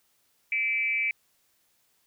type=tone with frequency modulation; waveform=sine; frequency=2319 Hz; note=D7; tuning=22 cents flat; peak=-24 dBFS; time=0.52-1.11 s; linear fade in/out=2 ms; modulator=239 Hz; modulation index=0.62; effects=white hiss -69 dBFS RMS until 2.06 s